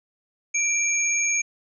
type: tone pair together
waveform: sine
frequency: 2349 / 6566 Hz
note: D7 / G#8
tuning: 0 / -21 cents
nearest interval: octave + tritone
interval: 1779 cents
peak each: -23 dBFS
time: 0.54-1.42 s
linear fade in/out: 10 ms
effects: none